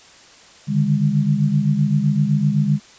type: tone cluster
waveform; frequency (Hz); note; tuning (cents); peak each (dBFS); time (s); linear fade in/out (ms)
sine; 143.9 / 151.7 / 203.4; D3 / D#3 / G#3; -35 / -44 / -36; -19; 0.67-2.8; 50
effects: white hiss -46 dBFS RMS until 2.98 s + resampled to 16000 Hz